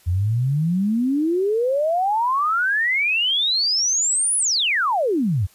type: exponential two-way sweep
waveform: sine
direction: up then down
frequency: 84 to 10310 to 84 Hz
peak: -17 dBFS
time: 0.06-5.47 s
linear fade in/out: 20 ms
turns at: 4.37 s
effects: white hiss -54 dBFS RMS until 5.54 s + resampled to 32000 Hz